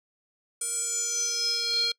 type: tone with band-pass filter sweep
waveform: square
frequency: 467.9 Hz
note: A#4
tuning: 6 cents sharp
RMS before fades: -28 dBFS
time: 0.61-1.92 s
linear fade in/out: 5 ms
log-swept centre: 8900 to 3900 Hz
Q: 9
effects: noise-tail reverb RT60 0.1 s tail -25 dB re dry